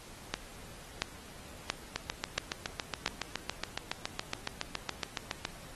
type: two click trains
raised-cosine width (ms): 0.2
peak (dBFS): -15 / -12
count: 26 / 5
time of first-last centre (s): 1.96-5.452 / 0.34-3.061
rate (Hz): 7.16 / 1.47
effects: pink hiss -51 dBFS RMS until 5.75 s + AAC 32 kbps